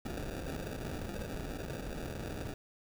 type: noise with sample-and-hold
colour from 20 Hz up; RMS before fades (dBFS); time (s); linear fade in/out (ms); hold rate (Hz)
pink; -40; 0.05-2.54; 5; 1050
effects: none